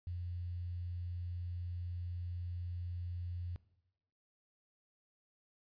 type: tone with quantisation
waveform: sine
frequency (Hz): 88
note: F2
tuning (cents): +14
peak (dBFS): -38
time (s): 0.07-3.56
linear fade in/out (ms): 0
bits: 11
effects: noise-tail reverb RT60 0.9 s tail -18 dB re dry + resampled to 11025 Hz